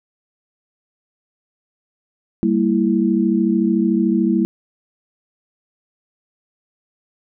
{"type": "chord", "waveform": "sine", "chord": "E diminished", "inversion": "first", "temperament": "equal with one note detuned", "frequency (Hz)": [196, 229.6, 329.6], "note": ["G3", "Bb3", "E4"], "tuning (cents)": [0, -26, 0], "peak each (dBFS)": -18, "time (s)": [2.43, 4.45], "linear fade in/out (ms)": 0, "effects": []}